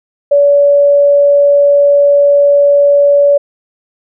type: tone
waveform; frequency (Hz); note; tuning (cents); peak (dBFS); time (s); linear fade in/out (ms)
sine; 571; D5; -49; -4; 0.31-3.38; 10
effects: none